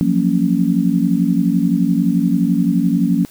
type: chord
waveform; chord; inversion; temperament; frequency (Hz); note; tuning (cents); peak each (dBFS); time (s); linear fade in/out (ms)
sine; Gb major seventh; third; just; 173.43 / 185 / 231.2 / 277.5; F3 / Gb3 / Bb3 / Db4; -12 / 0 / -14 / +2; -18; 0.01-3.25; 0
effects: white hiss -45 dBFS RMS until 3.3 s